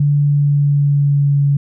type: tone with pitch glide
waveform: sine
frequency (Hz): 144.7 to 141.72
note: D3 to C#3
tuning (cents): -25 to +39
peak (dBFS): -10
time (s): 0-1.57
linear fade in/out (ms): 5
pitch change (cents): -36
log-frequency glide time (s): 0.21-1.44
effects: none